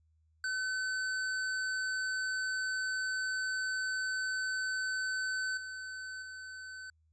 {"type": "tone with level steps", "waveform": "square", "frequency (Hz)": 1521, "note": "F#6", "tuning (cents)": 47, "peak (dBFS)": [-33, -41, -44], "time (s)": [0.44, 6.9], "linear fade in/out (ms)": 2, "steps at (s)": [5.57, 6.22], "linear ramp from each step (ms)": 5, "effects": ["added 79 Hz sine -67 dBFS peak until 7.12 s", "resampled to 22050 Hz"]}